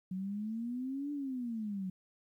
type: exponential two-way sweep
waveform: sine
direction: up then down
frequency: 182.8 to 293.7 to 182.8 Hz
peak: -35 dBFS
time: 0.11-1.9 s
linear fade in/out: 5 ms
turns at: 1.12 s
effects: 12-bit